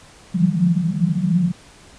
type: band-pass noise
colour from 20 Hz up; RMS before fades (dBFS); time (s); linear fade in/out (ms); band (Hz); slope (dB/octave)
pink; -18; 0.34-1.52; 10; 160 to 190; 96
effects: pink hiss -46 dBFS RMS until 1.98 s + resampled to 22050 Hz